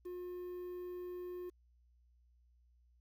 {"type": "tone with quantisation", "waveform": "triangle", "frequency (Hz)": 357.9, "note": "F4", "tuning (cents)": 42, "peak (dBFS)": -40, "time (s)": [0.05, 1.5], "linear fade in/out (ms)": 10, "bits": 11, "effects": ["added 60 Hz sine -66 dBFS peak until 3 s"]}